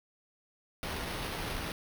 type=noise with sample-and-hold; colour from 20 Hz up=pink; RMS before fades=-37 dBFS; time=0.83-1.72 s; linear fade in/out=0 ms; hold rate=7350 Hz; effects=none